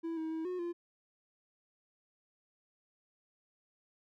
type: tone with pitch steps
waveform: triangle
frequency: 330.3 / 319.3 / 321.7 / 363.4 / 345.2 Hz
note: E4 / D#4 / E4 / F#4 / F4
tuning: +4 / +45 / -42 / -31 / -20 cents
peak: -33 dBFS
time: 0.03-0.73 s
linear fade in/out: 20 ms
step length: 140 ms
effects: none